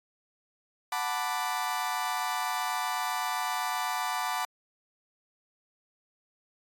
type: chord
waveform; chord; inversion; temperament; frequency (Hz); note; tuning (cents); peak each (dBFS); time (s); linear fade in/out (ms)
35% pulse; B minor seventh; second; equal; 740 / 880 / 987.8 / 1174.7; F#5 / A5 / B5 / D6; 0 / 0 / 0 / 0; -33; 0.92-4.45; 2
effects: AAC 64 kbps